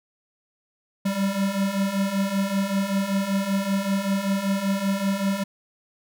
square beating tone pair, 192.8 / 198 Hz, G3 / G3, -28 / +18 cents, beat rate 5.2 Hz, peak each -28 / -24 dBFS, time 1.05-5.44 s, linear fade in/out 10 ms, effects none

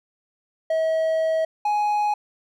triangle tone pair in turn, 642 / 835.1 Hz, E5 / G#5, -46 / +9 cents, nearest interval perfect fourth, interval 455 cents, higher second, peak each -17 dBFS, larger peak neither, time 0.7-1.45 / 1.65-2.14 s, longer first, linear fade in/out 5 ms, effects none

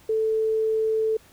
sine tone, 440 Hz, A4, in tune, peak -20 dBFS, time 0.09-1.17 s, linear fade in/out 5 ms, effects pink hiss -54 dBFS RMS until 1.32 s

